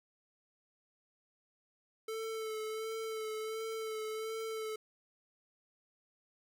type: tone with vibrato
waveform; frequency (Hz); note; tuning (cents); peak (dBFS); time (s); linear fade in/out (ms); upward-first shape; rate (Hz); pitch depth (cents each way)
square; 440; A4; 0; -38; 2.08-4.76; 5; sine; 1.4; 24
effects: none